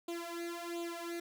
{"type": "tone with flanger", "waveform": "sawtooth", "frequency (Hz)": 341.3, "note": "F4", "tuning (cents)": -40, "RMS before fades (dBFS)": -41, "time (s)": [0.08, 1.2], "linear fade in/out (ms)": 5, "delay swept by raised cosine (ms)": [0.27, 2.47], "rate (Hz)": 1.4, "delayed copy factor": 0.85, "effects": []}